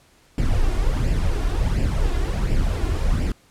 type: noise with flanger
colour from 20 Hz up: brown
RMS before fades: -20 dBFS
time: 0.38-3.32 s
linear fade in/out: 2 ms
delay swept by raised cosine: 0.39 to 2.89 ms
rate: 1.4 Hz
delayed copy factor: +0.6
effects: pink hiss -56 dBFS RMS until 3.5 s + low-pass 11000 Hz 12 dB/octave